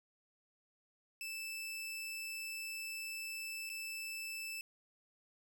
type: tone with dropouts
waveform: sawtooth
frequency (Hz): 2637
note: E7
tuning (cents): 0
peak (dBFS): -38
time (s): 1.21-4.61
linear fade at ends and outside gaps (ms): 1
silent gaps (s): 3.693-3.699
effects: none